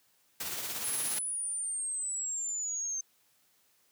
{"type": "noise with tremolo", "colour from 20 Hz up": "white", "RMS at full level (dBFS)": -35, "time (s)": [0.4, 1.19], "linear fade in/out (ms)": 5, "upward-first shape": "triangle", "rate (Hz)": 17, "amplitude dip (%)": 45}
{"type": "exponential sweep", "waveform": "sine", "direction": "down", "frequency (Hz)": [11000, 6272], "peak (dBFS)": -32, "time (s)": [0.84, 3.01], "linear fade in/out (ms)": 5}
{"effects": ["white hiss -69 dBFS RMS until 3.91 s", "high-pass 80 Hz 12 dB/octave"]}